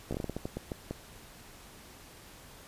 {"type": "slowing click train", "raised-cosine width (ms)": 2, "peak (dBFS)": -21, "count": 12, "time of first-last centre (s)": [0.11, 0.91], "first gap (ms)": 15, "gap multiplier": 1.29, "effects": ["pink hiss -52 dBFS RMS until 2.67 s", "resampled to 32000 Hz"]}